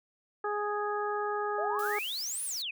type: harmonic tone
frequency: 415.3 Hz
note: G#4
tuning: in tune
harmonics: 1 / 2 / 3 / 4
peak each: -33 / -35 / -35 / -40 dBFS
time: 0.44-1.99 s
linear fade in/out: 5 ms
type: exponential two-way sweep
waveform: sine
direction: up then down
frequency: 577 to 10700 to 2402 Hz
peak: -33 dBFS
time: 1.58-2.71 s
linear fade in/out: 5 ms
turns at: 2.44 s
type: noise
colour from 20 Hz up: blue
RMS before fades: -44 dBFS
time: 1.79-2.62 s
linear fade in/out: 0 ms
effects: none